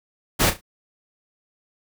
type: noise with echo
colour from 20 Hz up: pink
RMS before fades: -18 dBFS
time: 0.39-0.51 s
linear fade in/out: 20 ms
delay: 34 ms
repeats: 3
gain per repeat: -11 dB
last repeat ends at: 0.612 s
effects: none